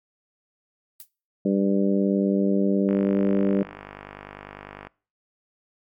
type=noise with exponential decay; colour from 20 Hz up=violet; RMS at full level=-34 dBFS; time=1-1.09 s; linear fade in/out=1 ms; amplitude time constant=18 ms
type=harmonic tone; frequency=98.7 Hz; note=G2; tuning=12 cents sharp; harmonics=2 / 3 / 4 / 5 / 6; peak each=-21 / -25 / -27 / -29 / -31 dBFS; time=1.45-3.63 s; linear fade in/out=5 ms
type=click train; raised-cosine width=0.5 ms; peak=-22 dBFS; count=100; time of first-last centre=2.89-4.87 s; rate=50 Hz
effects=noise-tail reverb RT60 0.4 s tail -24 dB re dry + MP3 96 kbps